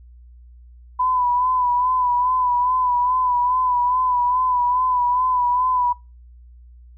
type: tone with vibrato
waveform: sine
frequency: 996 Hz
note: B5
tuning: 14 cents sharp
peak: -16 dBFS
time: 0.99-5.93 s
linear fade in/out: 10 ms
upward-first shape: sine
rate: 2.4 Hz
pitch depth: 41 cents each way
effects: noise-tail reverb RT60 0.3 s tail -26 dB re dry + added 60 Hz sine -42 dBFS peak until 6.97 s